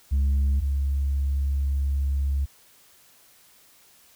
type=tone pair in turn; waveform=sine; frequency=69 / 69.32 Hz; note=C#2 / C#2; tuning=-7 / +1 cents; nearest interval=unison; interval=8 cents; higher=second; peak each=-16 / -20 dBFS; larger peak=first; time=0.11-0.61 / 0.61-2.46 s; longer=second; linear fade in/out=20 ms; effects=tanh soft clip ceiling -18 dBFS + white hiss -56 dBFS RMS until 4.15 s